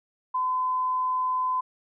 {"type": "tone", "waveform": "sine", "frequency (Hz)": 1018, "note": "C6", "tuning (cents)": -48, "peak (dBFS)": -23, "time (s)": [0.34, 1.61], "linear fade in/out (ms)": 10, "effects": []}